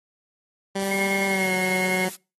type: tone with pitch glide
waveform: 15% pulse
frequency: 195.4 to 185.39 Hz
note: G3 to F#3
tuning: -5 to +4 cents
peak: -18 dBFS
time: 0.75-2.09 s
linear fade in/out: 10 ms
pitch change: -91 cents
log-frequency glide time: 1.27-1.52 s
type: noise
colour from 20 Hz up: blue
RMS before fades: -35 dBFS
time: 0.79-2.16 s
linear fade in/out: 10 ms
type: tone with tremolo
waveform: sine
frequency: 2157 Hz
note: C#7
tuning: 48 cents flat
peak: -23 dBFS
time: 0.91-2.05 s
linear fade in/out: 5 ms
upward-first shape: sine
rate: 10 Hz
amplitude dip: 40%
effects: noise-tail reverb RT60 0.3 s tail -25 dB re dry + AAC 32 kbps